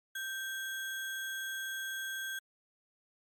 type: tone with sample-and-hold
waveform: sine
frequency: 1568 Hz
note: G6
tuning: in tune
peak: -36 dBFS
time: 0.15-2.39 s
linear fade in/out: 5 ms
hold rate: 4900 Hz
effects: Opus 48 kbps